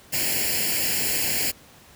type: noise with comb filter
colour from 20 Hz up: white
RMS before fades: -24 dBFS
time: 0.12-1.52 s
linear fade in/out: 20 ms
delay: 0.41 ms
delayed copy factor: +0.85
effects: pink hiss -50 dBFS RMS until 1.95 s + high-pass 60 Hz 12 dB/octave